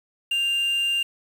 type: tone with quantisation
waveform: triangle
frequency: 2794 Hz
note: F7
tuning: in tune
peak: -19 dBFS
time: 0.31-1.03 s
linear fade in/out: 5 ms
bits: 7
effects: none